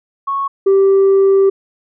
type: tone pair in turn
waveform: sine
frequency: 1103 / 390 Hz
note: C#6 / G4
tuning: -9 / -9 cents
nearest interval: octave + tritone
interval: 1800 cents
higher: first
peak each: -15 / -5 dBFS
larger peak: second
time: 0.27-0.48 / 0.66-1.5 s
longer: second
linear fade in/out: 10 ms
effects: tanh soft clip ceiling -6 dBFS